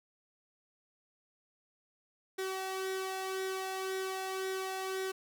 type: tone with flanger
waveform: sawtooth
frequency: 380 Hz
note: F#4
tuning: 46 cents sharp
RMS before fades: -37 dBFS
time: 2.38-5.12 s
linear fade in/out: 10 ms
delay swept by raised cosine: 0.53 to 1.18 ms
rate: 1.9 Hz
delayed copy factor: +0.5
effects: none